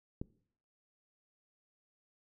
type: click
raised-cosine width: 3 ms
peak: -25 dBFS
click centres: 0.215 s
effects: noise-tail reverb RT60 0.6 s tail -21 dB re dry